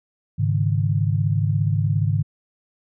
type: chord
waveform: sine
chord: Ab suspended fourth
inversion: none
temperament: equal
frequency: 103.83 / 138.59 / 155.56 Hz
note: Ab2 / Db3 / Eb3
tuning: 0 / 0 / 0 cents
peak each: -20 / -23 / -23 dBFS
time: 0.38-2.23 s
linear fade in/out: 20 ms
effects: none